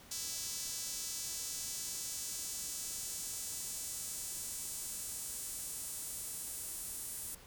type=tone with high-pass filter sweep; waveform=sawtooth; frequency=329.6 Hz; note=E4; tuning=in tune; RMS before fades=-42 dBFS; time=0.11-7.35 s; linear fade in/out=5 ms; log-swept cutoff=5900 to 9400 Hz; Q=1.6; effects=pink hiss -57 dBFS RMS until 7.46 s